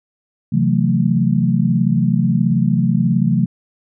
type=chord; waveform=sine; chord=F# half-diminished seventh; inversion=second; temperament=just; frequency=133.2 / 166.5 / 185 / 222 Hz; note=C3 / E3 / F#3 / A3; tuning=+31 / +18 / 0 / +16 cents; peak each=-18 dBFS; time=0.52-3.46 s; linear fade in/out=10 ms; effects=none